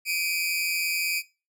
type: tone pair together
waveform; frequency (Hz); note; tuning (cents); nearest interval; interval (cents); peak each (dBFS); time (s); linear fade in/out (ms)
sawtooth; 2318 / 2489; D7 / D#7; -23 / 0; minor second; 123; -24; 0.05-1.23; 50
effects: noise-tail reverb RT60 0.3 s tail -20 dB re dry